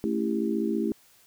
sine chord, A dominant seventh, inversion none, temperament just, 220 / 275 / 330 / 396 Hz, A3 / C#4 / E4 / G4, 0 / -14 / +2 / +18 cents, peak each -28 / -33 / -29 / -31 dBFS, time 0.04-0.92 s, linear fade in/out 0 ms, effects white hiss -59 dBFS RMS until 1.26 s

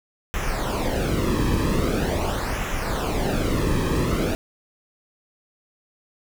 brown noise with flanger, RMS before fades -23 dBFS, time 0.34-4.35 s, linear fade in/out 0 ms, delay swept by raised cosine 0.22 to 1.42 ms, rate 0.43 Hz, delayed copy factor -0.7, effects none

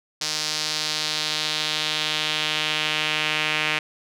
sawtooth tone with band-pass filter sweep, 153.6 Hz, D#3, 22 cents flat, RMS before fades -25 dBFS, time 0.21-3.79 s, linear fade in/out 5 ms, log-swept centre 5100 to 2500 Hz, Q 2.3, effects none

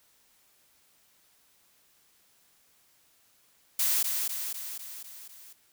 blue noise with echo, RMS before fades -26 dBFS, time 3.79-4.03 s, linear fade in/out 5 ms, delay 250 ms, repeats 6, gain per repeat -4 dB, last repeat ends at 5.53 s, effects white hiss -65 dBFS RMS until 5.72 s

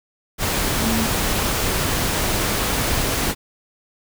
sine tone in noise, 224.8 Hz, A3, 37 cents sharp, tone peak -21 dBFS, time 0.8-1.09 s, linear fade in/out 50 ms, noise pink, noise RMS -21 dBFS, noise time 0.38-3.35 s, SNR -3 dB, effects none

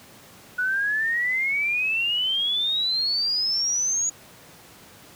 sine exponential sweep, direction up, 1465 to 6800 Hz, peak -21 dBFS, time 0.58-4.1 s, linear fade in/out 10 ms, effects pink hiss -48 dBFS RMS until 5.15 s + high-pass 100 Hz 12 dB/octave

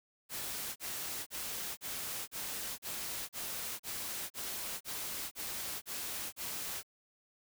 white noise bursts, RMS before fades -40 dBFS, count 13, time 0.29-6.832 s, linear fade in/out 50 ms, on 470 ms, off 36 ms, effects none

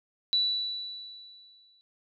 sine tone with exponential decay, 3951 Hz, B7, in tune, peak -21 dBFS, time 0.33-1.81 s, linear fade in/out 0 ms, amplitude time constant 320 ms, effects none

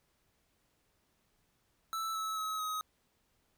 square tone with pitch steps, 1318.5 / 1300.3 / 1282.4 / 1264.8 Hz, E6 / E6 / E6 / D#6, 0 / -24 / -48 / +28 cents, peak -35 dBFS, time 1.93-2.81 s, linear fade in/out 0 ms, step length 220 ms, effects pink hiss -75 dBFS RMS until 3.57 s

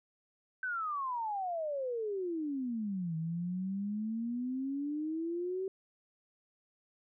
sine exponential two-way sweep, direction down then up, 1547 to 158.9 to 386.2 Hz, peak -33 dBFS, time 0.63-5.68 s, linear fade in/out 2 ms, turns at 3.16 s, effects none

